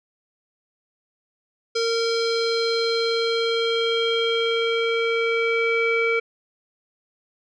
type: tone with low-pass filter sweep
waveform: square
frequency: 459.3 Hz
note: A#4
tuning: 26 cents flat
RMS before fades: -22 dBFS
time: 1.75-6.2 s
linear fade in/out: 10 ms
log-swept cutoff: 5100 to 2200 Hz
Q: 4.7
effects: none